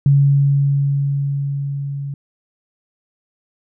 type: tone with level ramp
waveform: sine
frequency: 140.3 Hz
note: C#3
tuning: 21 cents sharp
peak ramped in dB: -8 to -23 dBFS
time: 0.06-2.14 s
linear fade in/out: 2 ms
effects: none